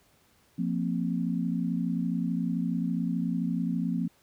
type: chord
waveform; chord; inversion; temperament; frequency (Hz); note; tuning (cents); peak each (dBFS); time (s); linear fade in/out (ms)
sine; F suspended fourth; none; equal with one note detuned; 174.61 / 229.9 / 261.6; F3 / Bb3 / C4; 0 / -24 / 0; -29 / -31 / -32; 0.58-4.08; 10
effects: pink hiss -64 dBFS RMS until 4.22 s + high-pass 60 Hz 12 dB/octave